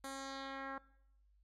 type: tone with low-pass filter sweep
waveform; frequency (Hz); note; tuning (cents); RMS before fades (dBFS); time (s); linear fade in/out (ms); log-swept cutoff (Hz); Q
10% pulse; 270.8; C#4; -40; -45; 0.04-0.78; 2; 11000 to 1400; 1.8
effects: noise-tail reverb RT60 0.8 s tail -21 dB re dry + added 50 Hz sine -67 dBFS peak until 1.43 s